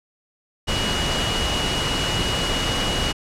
sine tone in noise, 2906 Hz, F#7, 32 cents flat, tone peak -26 dBFS, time 0.67-3.13 s, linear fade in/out 20 ms, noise pink, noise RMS -23 dBFS, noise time 0.67-3.13 s, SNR -6 dB, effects low-pass 7000 Hz 12 dB/octave

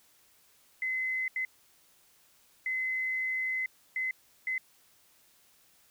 sine tone bursts at uneven times, 2043 Hz, C7, 42 cents flat, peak -29 dBFS, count 5, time 0.82-1.28 / 1.36-1.45 / 2.66-3.66 / 3.96-4.11 / 4.47-4.58 s, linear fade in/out 2 ms, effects white hiss -64 dBFS RMS until 5.9 s

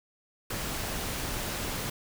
pink noise with amplitude modulation, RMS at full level -32 dBFS, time 0.5-1.9 s, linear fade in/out 5 ms, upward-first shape sine, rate 251 Hz, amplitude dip 35%, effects none

